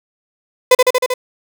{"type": "tone with echo", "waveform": "35% pulse", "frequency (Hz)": 505, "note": "B4", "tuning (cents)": 39, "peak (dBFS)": -3, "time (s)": [0.71, 0.75], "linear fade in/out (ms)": 5, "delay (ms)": 78, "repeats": 5, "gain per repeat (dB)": -2, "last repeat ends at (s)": 1.14, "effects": []}